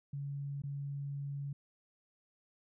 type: tone with dropouts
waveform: sine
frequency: 141 Hz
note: C#3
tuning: 30 cents sharp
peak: -37 dBFS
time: 0.13-1.53 s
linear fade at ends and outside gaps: 5 ms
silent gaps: 0.62-0.636 s
effects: none